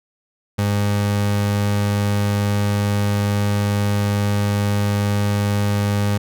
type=tone; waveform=30% pulse; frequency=102.3 Hz; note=G#2; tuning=26 cents flat; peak=-14 dBFS; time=0.58-6.18 s; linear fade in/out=10 ms; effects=none